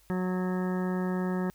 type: harmonic tone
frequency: 183.5 Hz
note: F#3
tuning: 14 cents flat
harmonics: 1 / 2 / 3 / 4 / 5 / 6 / 7 / 9 / 10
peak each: -28 / -34 / -41 / -44 / -42 / -48 / -45 / -45 / -48 dBFS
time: 0.1-1.5 s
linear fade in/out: 0 ms
effects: added 50 Hz sine -63 dBFS peak until 1.54 s + white hiss -63 dBFS RMS until 1.54 s